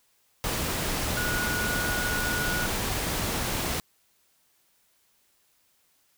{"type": "tone in noise", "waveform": "sine", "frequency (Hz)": 1454, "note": "F#6", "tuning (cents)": -31, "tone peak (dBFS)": -29, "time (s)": [1.17, 2.66], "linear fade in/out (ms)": 0, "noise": "pink", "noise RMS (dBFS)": -29, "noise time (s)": [0.44, 3.8], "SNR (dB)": -3, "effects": ["white hiss -67 dBFS RMS until 6.17 s"]}